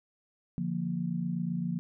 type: chord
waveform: sine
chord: Bb major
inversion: first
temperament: equal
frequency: 146.83 / 174.61 / 233.1 Hz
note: D3 / F3 / Bb3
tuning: 0 / 0 / 0 cents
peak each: -37 / -31 / -36 dBFS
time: 0.58-1.79 s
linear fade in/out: 0 ms
effects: none